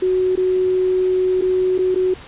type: tone with dropouts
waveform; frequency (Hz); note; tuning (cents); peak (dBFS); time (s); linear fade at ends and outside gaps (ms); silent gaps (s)
sine; 370; F#4; 0; -14; 0.02-2.14; 5; 0.356-0.374 / 1.412-1.42 / 1.78-1.788 / 1.947-1.957
effects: pink hiss -39 dBFS RMS until 2.27 s + resampled to 8000 Hz